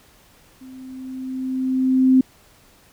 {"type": "tone with level ramp", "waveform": "sine", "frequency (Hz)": 260, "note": "C4", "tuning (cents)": -11, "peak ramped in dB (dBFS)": [-38, -9], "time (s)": [0.61, 2.21], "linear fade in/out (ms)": 5, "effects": ["pink hiss -53 dBFS RMS until 2.92 s"]}